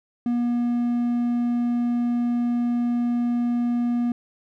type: tone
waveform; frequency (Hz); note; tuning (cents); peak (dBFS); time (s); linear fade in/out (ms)
triangle; 240; B3; -49; -18; 0.26-4.12; 2
effects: none